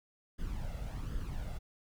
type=noise with flanger; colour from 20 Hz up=brown; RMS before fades=-38 dBFS; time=0.38-1.59 s; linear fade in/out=20 ms; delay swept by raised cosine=0.61 to 1.49 ms; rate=1.3 Hz; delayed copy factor=+0.6; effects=none